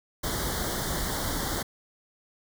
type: band-stop noise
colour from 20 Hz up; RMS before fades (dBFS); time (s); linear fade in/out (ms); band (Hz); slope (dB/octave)
pink; -30; 0.23-1.63; 10; 2100 to 3100; 96
effects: none